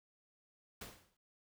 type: noise with exponential decay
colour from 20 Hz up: pink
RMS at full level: -45 dBFS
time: 0.81-1.17 s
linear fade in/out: 5 ms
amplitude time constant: 78 ms
effects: none